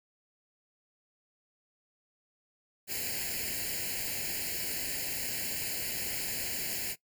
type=noise with comb filter; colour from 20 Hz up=white; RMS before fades=-35 dBFS; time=2.87-6.96 s; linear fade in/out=50 ms; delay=0.42 ms; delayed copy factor=+1; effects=noise-tail reverb RT60 0.1 s tail -19 dB re dry